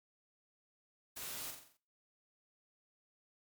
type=noise with echo; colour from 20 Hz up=white; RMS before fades=-45 dBFS; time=1.16-1.51 s; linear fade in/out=10 ms; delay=44 ms; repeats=6; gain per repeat=-5 dB; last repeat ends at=1.774 s; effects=noise-tail reverb RT60 0.5 s tail -24 dB re dry + MP3 96 kbps